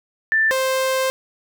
sine / sawtooth tone pair in turn, 1772 / 524.7 Hz, A6 / C5, +12 / +5 cents, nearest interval octave + major sixth, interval 2107 cents, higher first, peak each -14 dBFS, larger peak neither, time 0.32-0.51 / 0.51-1.1 s, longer second, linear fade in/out 0 ms, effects none

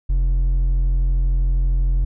sine tone with hard clipping, 43.65 Hz, F1, in tune, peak -16 dBFS, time 0.09-2.05 s, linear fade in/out 10 ms, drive 4 dB, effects none

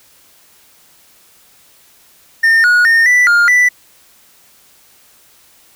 triangle tone with pitch steps, 1816 / 1452 / 1831 / 1975 / 1411 / 1977 Hz, A#6 / F#6 / A#6 / B6 / F6 / B6, -46 / -33 / -32 / 0 / +17 / +1 cents, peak -5 dBFS, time 2.43-3.69 s, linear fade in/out 10 ms, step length 210 ms, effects white hiss -48 dBFS RMS until 5.75 s

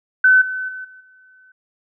sine tone with level steps, 1516 Hz, F#6, 42 cents sharp, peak -8 / -22 / -28 / -40 / -47 dBFS, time 0.24-1.52 s, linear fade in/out 5 ms, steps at 0.41 / 0.68 / 0.84 / 1 s, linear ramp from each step 10 ms, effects none

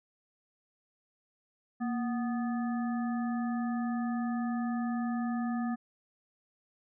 harmonic tone with a mistuned harmonic, 246.9 Hz, B3, in tune, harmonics 1 / 3 / 5 / 7, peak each -30 / -40 / -44 / -47 dBFS, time 1.8-5.76 s, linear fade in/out 20 ms, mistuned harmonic 1, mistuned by -89 cents, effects none

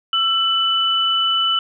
sine tone pair together, 1336 / 2990 Hz, E6 / F#7, +23 / +17 cents, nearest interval octave + major second, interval 1394 cents, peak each -21 / -16 dBFS, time 0.13-1.59 s, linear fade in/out 2 ms, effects none

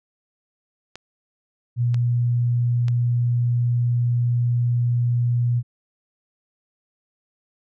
clicks, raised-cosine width 0.2 ms, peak -19 dBFS, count 3, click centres 0.956 / 1.944 / 2.883 s
sine tone, 120.6 Hz, B2, 41 cents flat, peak -17 dBFS, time 1.76-5.63 s, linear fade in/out 50 ms
effects none

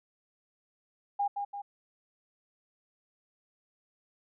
sine tone with echo, 809 Hz, G#5, 46 cents flat, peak -26 dBFS, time 1.19-1.28 s, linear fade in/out 10 ms, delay 170 ms, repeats 2, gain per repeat -5 dB, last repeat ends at 1.62 s, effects none

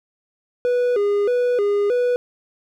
triangle tone with vibrato, 447.6 Hz, A4, 30 cents sharp, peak -14 dBFS, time 0.65-2.16 s, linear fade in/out 0 ms, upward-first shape square, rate 1.6 Hz, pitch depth 160 cents each way, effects none

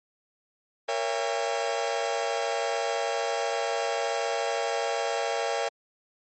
40% pulse chord, A# diminished seventh, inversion none, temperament just, 466.2 / 559.4 / 671.3 / 805.5 Hz, A#4 / C#5 / E5 / G5, 0 / +16 / +31 / +47 cents, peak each -31 dBFS, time 0.88-5.69 s, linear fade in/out 10 ms, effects low-pass 9000 Hz 12 dB/octave + MP3 32 kbps

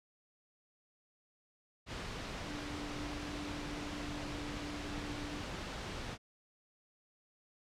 sine tone in noise, 293.7 Hz, D4, in tune, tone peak -44 dBFS, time 2.45-5.43 s, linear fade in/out 50 ms, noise pink, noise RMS -42 dBFS, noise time 1.86-6.18 s, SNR -5 dB, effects low-pass 5000 Hz 12 dB/octave

